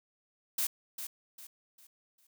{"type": "noise with echo", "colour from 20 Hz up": "blue", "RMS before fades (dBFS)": -31, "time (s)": [0.58, 0.67], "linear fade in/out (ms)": 5, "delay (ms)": 400, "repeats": 4, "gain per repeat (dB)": -9, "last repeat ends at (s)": 2.27, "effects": []}